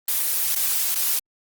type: noise with dropouts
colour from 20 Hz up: blue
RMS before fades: -22 dBFS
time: 0.08-1.19 s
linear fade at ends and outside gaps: 2 ms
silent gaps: 0.549-0.56 / 0.946-0.958 s
effects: Opus 24 kbps